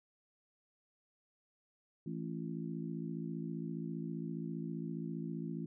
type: harmonic tone with a mistuned harmonic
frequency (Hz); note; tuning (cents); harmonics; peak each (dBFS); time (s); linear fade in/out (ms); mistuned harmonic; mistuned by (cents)
55; A1; 0; 3 / 4 / 5 / 6; -41 / -43 / -45 / -47; 2.06-5.66; 5; 6; +60
effects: none